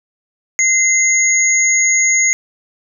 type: tone pair together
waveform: sine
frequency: 2069 / 6660 Hz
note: C7 / G#8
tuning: -20 / +4 cents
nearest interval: octave + minor sixth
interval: 2024 cents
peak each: -13 dBFS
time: 0.59-2.33 s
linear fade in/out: 0 ms
effects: none